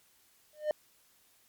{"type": "tone with exponential growth", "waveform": "triangle", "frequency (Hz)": 606, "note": "D#5", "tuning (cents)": -46, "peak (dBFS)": -21, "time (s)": [0.53, 0.71], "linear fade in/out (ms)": 1, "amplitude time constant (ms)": 39, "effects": ["white hiss -66 dBFS RMS until 1.48 s", "MP3 96 kbps"]}